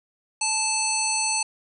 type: harmonic tone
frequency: 876 Hz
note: A5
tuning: 8 cents flat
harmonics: 1 / 3 / 5 / 7 / 9 / 10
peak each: -29 / -29 / -29 / -29 / -29 / -29 dBFS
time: 0.41-1.43 s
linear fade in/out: 5 ms
effects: none